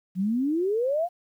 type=exponential sweep; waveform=sine; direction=up; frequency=176.5 to 729 Hz; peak=-22 dBFS; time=0.15-1.09 s; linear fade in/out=50 ms; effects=10-bit